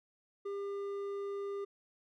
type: tone with hard clipping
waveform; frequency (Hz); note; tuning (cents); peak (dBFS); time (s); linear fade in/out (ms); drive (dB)
sine; 400; G4; +35; -38; 0.45-1.65; 10; 6
effects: none